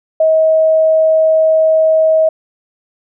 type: tone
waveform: sine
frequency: 636 Hz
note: D#5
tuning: 38 cents sharp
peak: -7 dBFS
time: 0.2-2.29 s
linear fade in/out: 5 ms
effects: none